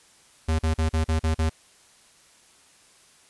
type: tone bursts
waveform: square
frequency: 79.8 Hz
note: D#2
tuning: 44 cents sharp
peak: -21 dBFS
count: 7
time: 0.48-1.496 s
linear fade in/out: 10 ms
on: 110 ms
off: 41 ms
effects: white hiss -56 dBFS RMS until 3.29 s + resampled to 24000 Hz